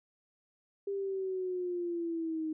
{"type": "linear sweep", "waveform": "sine", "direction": "down", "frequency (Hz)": [400, 311.1], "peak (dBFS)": -32, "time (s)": [0.87, 2.53], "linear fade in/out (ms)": 5, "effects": []}